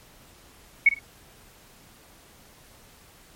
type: tone with echo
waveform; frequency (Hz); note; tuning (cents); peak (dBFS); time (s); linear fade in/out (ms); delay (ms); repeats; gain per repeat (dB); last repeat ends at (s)
sine; 2215; C#7; -2; -11; 0.86-0.89; 5; 51; 2; -13; 0.992
effects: pink hiss -53 dBFS RMS until 3.35 s + MP3 64 kbps